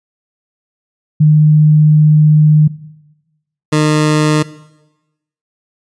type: tone pair in turn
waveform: sine / 20% pulse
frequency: 152.6 / 152.6 Hz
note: D#3 / D#3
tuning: -33 / -33 cents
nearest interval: unison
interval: 0 cents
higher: neither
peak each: -4 / -4 dBFS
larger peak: neither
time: 1.2-2.68 / 3.72-4.43 s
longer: first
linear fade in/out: 10 ms
effects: noise-tail reverb RT60 1.0 s tail -18 dB re dry + resampled to 22050 Hz